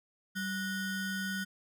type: ring-modulated tone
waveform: square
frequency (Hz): 830.6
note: G#5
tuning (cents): 0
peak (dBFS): -31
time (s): 0.35-1.45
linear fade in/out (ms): 20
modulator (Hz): 638
effects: none